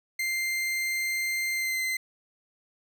40% pulse tone with pitch glide, 2093 to 2063 Hz, C7 to C7, 0 to -25 cents, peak -26 dBFS, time 0.19-1.97 s, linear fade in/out 5 ms, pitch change -25 cents, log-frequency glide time 1.53-1.82 s, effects none

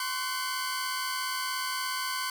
sawtooth tone cluster, 1036 / 1116 / 1512 / 4573 Hz, C6 / C#6 / F#6 / D8, -17 / +11 / +37 / -47 cents, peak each -30 / -36 / -32 / -34 dBFS, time 0-2.3 s, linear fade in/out 2 ms, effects 10-bit

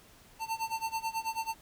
square tone with tremolo, 897 Hz, A5, 33 cents sharp, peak -30 dBFS, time 0.39-1.55 s, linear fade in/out 50 ms, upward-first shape sine, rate 9.2 Hz, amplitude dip 90%, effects pink hiss -58 dBFS RMS until 1.61 s

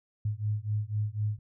sine beating tone pair, 103.83 / 107.83 Hz, G#2 / A2, 0 / -34 cents, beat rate 4 Hz, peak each -31 dBFS, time 0.25-1.39 s, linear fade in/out 5 ms, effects none

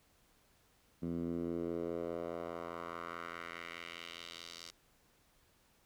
10% pulse tone with band-pass filter sweep, 84.8 Hz, E2, 50 cents sharp, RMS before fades -42 dBFS, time 1.02-4.71 s, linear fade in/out 10 ms, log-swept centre 210 to 5100 Hz, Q 1.8, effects pink hiss -70 dBFS RMS until 5.85 s

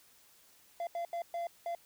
triangle tone bursts at uneven times, 685 Hz, F5, 34 cents flat, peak -32 dBFS, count 5, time 0.8-0.87 / 0.95-1.05 / 1.13-1.22 / 1.34-1.47 / 1.66-1.75 s, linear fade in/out 2 ms, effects white hiss -63 dBFS RMS until 1.85 s

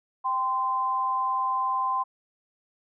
sine tone pair together, 784 / 1033.3 Hz, G5 / C6, 0 / -22 cents, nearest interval perfect fourth, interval 478 cents, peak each -31 / -24 dBFS, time 0.24-2.04 s, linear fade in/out 20 ms, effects none

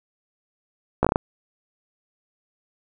slowing click train, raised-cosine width 1 ms, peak -4 dBFS, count 6, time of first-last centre 1.03-1.159 s, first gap 16 ms, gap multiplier 1.24, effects none

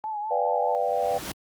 sine tone with vibrato, 852 Hz, G#5, 44 cents sharp, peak -28 dBFS, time 0.04-0.75 s, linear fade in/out 0 ms, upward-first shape triangle, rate 4.9 Hz, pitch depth 66 cents each way
sine chord, G dominant seventh, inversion first, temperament equal, 493.9 / 587.3 / 698.5 / 784 Hz, B4 / D5 / F5 / G5, 0 / 0 / 0 / 0 cents, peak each -28 dBFS, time 0.3-1.19 s, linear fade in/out 20 ms
pink noise with exponential growth, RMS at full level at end -31 dBFS, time 0.53-1.32 s, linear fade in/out 5 ms, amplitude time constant 170 ms
effects high-pass 80 Hz 12 dB/octave + Opus 48 kbps

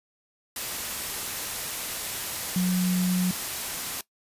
sine tone in noise, 182 Hz, F#3, 28 cents flat, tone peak -21 dBFS, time 2.56-3.31 s, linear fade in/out 2 ms, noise white, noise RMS -32 dBFS, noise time 0.56-4.01 s, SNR +8 dB, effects noise-tail reverb RT60 0.1 s tail -19 dB re dry + resampled to 32000 Hz

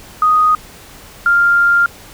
sine tone pair in turn, 1244.5 / 1396.9 Hz, D#6 / F6, 0 / 0 cents, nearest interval major second, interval 200 cents, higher second, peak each -8 dBFS, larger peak neither, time 0.22-0.55 / 1.26-1.86 s, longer second, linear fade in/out 2 ms, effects pink hiss -38 dBFS RMS until 2.13 s

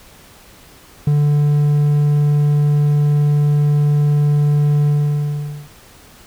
triangle tone with ADSR envelope, 146.83 Hz, D3, in tune, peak -7 dBFS, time 1.07-5.69 s, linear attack 4 ms, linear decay 12 ms, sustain -2 dB, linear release 820 ms, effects pink hiss -44 dBFS RMS until 6.26 s

